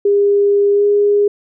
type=tone with pitch glide; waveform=sine; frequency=404.7 to 409.9 Hz; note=G#4 to G#4; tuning=-45 to -23 cents; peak=-9 dBFS; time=0.05-1.28 s; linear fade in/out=5 ms; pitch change=+22 cents; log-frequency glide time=0.73-0.84 s; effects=none